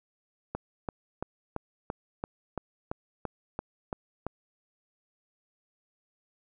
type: click train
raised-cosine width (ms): 1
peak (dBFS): -18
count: 12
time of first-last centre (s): 0.55-4.266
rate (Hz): 2.96
effects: none